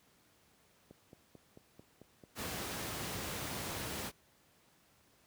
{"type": "click train", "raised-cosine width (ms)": 2, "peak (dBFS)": -39, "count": 14, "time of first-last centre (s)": [0.91, 3.786], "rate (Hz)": 4.52}
{"type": "noise", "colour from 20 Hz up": "pink", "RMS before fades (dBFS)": -40, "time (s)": [2.35, 4.12], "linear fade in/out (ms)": 50}
{"effects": ["pink hiss -68 dBFS RMS until 5.26 s", "high-pass 80 Hz 12 dB/octave"]}